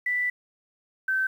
sine tone pair in turn, 1977 / 1542.6 Hz, B6 / G6, +1 / -28 cents, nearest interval major third, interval 429 cents, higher first, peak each -23 / -22 dBFS, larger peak second, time 0.06-0.3 / 1.08-1.27 s, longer first, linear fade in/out 5 ms, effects 9-bit

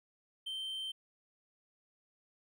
triangle tone, 3119 Hz, G7, 9 cents flat, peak -36 dBFS, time 0.46-0.92 s, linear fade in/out 10 ms, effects none

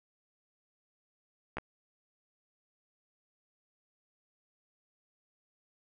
clicks, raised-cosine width 0.5 ms, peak -21 dBFS, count 2, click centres 1.57 / 1.584 s, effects none

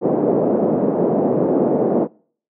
white band-pass noise, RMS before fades -17 dBFS, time 0.01-2.08 s, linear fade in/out 50 ms, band 180 to 550 Hz, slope 24 dB/octave, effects noise-tail reverb RT60 0.5 s tail -25 dB re dry

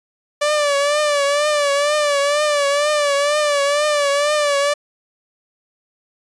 sawtooth tone with vibrato, 582 Hz, D5, 16 cents flat, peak -11 dBFS, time 0.41-4.74 s, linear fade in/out 10 ms, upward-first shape triangle, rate 2.1 Hz, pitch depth 75 cents each way, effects resampled to 22050 Hz

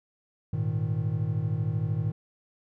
triangle chord, Ab suspended second, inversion none, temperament just, 103.83 / 116.8 / 155.74 Hz, Ab2 / Bb2 / Eb3, 0 / +4 / +2 cents, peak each -28 dBFS, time 0.53-2.12 s, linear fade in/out 5 ms, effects none

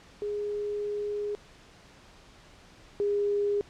sine tone pair in turn, 414 / 408.3 Hz, G#4 / G#4, -5 / -29 cents, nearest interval unison, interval 24 cents, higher first, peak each -29 / -24 dBFS, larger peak second, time 0.22-1.35 / 3-3.61 s, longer first, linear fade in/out 0 ms, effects pink hiss -54 dBFS RMS until 3.69 s + low-pass 6000 Hz 12 dB/octave

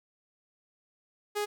sawtooth tone, 415.3 Hz, G#4, in tune, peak -25 dBFS, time 1.35-1.46 s, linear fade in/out 20 ms, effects none

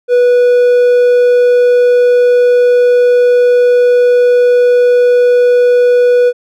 triangle tone, 490 Hz, B4, 14 cents flat, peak -3 dBFS, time 0.08-6.33 s, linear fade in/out 50 ms, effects none

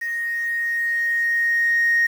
sine tone with level ramp, 1864.7 Hz, A#6, in tune, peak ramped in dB -23 to -13 dBFS, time 0.01-2.07 s, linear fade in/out 10 ms, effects tanh soft clip ceiling -12 dBFS + 7-bit

